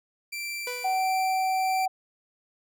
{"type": "tone with tremolo", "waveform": "sawtooth", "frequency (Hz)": 2349, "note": "D7", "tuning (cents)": 0, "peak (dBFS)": -28, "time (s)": [0.32, 1.86], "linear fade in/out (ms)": 10, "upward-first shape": "sine", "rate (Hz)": 1.5, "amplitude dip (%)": 25}
{"type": "tone with exponential decay", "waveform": "sawtooth", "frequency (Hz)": 493.9, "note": "B4", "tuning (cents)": 0, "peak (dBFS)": -27, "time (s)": [0.67, 1.27], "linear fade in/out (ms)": 2, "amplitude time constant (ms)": 130}
{"type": "tone", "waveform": "sine", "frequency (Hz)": 755, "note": "F#5", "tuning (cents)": 35, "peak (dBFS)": -23, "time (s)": [0.84, 1.88], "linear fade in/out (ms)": 10}
{"effects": []}